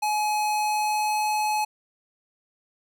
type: tone with pitch glide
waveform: square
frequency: 846 to 850.9 Hz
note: G#5 to G#5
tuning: +32 to +42 cents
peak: -23 dBFS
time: 0.02-1.65 s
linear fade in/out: 10 ms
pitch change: +10 cents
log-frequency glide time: 0.5-1.3 s
effects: none